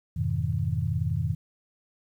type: chord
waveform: sine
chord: F half-diminished seventh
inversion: none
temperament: just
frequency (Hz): 87.31 / 104.77 / 125.72 / 157.15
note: F2 / Ab2 / Cb3 / Eb3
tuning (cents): 0 / +16 / +31 / +18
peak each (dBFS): -30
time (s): 0.16-1.35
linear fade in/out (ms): 10
effects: 10-bit